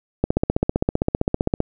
click train, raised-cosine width 2 ms, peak -4 dBFS, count 22, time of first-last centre 0.24-1.604 s, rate 15.4 Hz, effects none

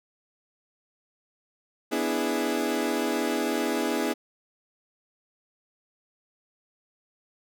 30% pulse chord, E dominant seventh, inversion second, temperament equal, 246.9 / 293.7 / 329.6 / 415.3 Hz, B3 / D4 / E4 / G#4, 0 / 0 / 0 / 0 cents, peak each -28 dBFS, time 1.91-4.14 s, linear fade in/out 20 ms, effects none

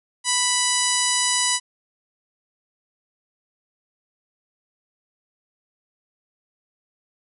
harmonic tone, 987.8 Hz, B5, in tune, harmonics 1 / 2 / 3 / 4 / 5 / 6 / 7 / 8 / 9 / 10, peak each -28 / -28 / -28 / -28 / -28 / -28 / -28 / -28 / -28 / -28 dBFS, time 0.24-1.6 s, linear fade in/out 50 ms, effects none

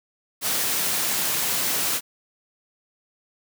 white high-pass noise, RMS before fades -24 dBFS, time 0.41-2.01 s, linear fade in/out 50 ms, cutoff 100 Hz, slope 24 dB/octave, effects none

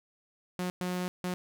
sawtooth tone bursts at uneven times, 180.7 Hz, F#3, 41 cents flat, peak -27 dBFS, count 3, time 0.59-0.7 / 0.81-1.08 / 1.24-1.34 s, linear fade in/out 0 ms, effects none

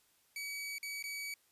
sawtooth tone with dropouts, 2274 Hz, C#7, 44 cents sharp, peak -36 dBFS, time 0.36-1.34 s, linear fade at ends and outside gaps 2 ms, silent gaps 0.783-0.829 / 1.026-1.039 s, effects white hiss -71 dBFS RMS until 1.51 s + resampled to 32000 Hz

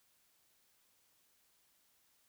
silence, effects white hiss -73 dBFS RMS until 2.28 s

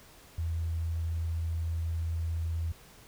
sine tone, 82.41 Hz, E2, in tune, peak -29 dBFS, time 0.38-2.72 s, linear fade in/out 5 ms, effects pink hiss -55 dBFS RMS until 3.07 s

